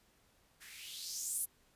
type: noise with band-pass filter sweep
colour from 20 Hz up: violet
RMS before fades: -42 dBFS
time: 0.6-1.46 s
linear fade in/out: 20 ms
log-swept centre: 1600 to 11000 Hz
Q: 3.4
effects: pink hiss -70 dBFS RMS until 1.75 s + resampled to 32000 Hz